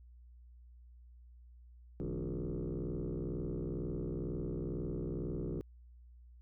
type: tone with frequency modulation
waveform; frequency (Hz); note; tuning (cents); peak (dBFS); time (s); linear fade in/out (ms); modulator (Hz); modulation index
sine; 104.2; G#2; +6; -34; 2-5.61; 0; 62.1; 5.3
effects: tanh soft clip ceiling -32 dBFS + added 60 Hz sine -54 dBFS peak until 6.41 s